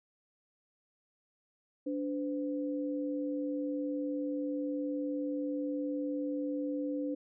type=tone pair together; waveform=sine; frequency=290 / 509 Hz; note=D4 / C5; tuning=-22 / -48 cents; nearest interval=minor seventh; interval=974 cents; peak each=-33 / -38 dBFS; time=1.86-7.15 s; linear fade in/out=10 ms; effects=none